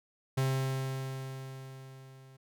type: tone with level ramp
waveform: 45% pulse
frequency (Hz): 132.9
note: C3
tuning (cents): +27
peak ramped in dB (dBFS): -26 to -53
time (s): 0.37-2.37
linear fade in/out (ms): 10
effects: none